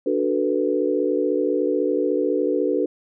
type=chord; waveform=sine; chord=B minor seventh; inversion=first; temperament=equal; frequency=293.7 / 370 / 440 / 493.9 Hz; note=D4 / F#4 / A4 / B4; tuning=0 / 0 / 0 / 0 cents; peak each=-24 dBFS; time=0.06-2.86 s; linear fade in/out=5 ms; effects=none